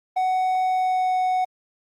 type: tone with pitch glide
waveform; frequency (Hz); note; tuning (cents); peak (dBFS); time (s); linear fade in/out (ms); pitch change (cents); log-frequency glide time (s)
triangle; 745 to 740.3; F#5 to F#5; +12 to +1; -17; 0.16-1.45; 10; -11; 0.61-1.17
effects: Opus 32 kbps